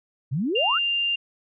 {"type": "exponential sweep", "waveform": "sine", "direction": "up", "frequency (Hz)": [117.9, 1568], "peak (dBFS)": -22, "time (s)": [0.31, 0.79], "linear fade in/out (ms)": 20}
{"type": "tone", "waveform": "sine", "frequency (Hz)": 2794, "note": "F7", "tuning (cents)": 0, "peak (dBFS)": -21, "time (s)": [0.55, 1.16], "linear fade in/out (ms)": 10}
{"effects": []}